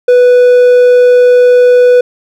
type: tone with hard clipping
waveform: triangle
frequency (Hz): 493.9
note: B4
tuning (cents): 0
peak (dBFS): -3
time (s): 0.08-2.01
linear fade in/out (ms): 5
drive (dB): 6
effects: none